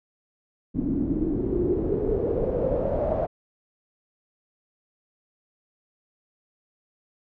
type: noise with low-pass filter sweep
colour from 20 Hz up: pink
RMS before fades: -25 dBFS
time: 0.74-3.27 s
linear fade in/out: 20 ms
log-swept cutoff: 260 to 650 Hz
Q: 6.5
effects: none